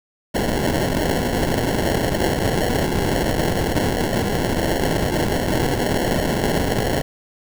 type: noise with sample-and-hold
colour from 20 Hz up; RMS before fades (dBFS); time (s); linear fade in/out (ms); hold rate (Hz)
white; -20; 0.34-7.02; 10; 1225
effects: none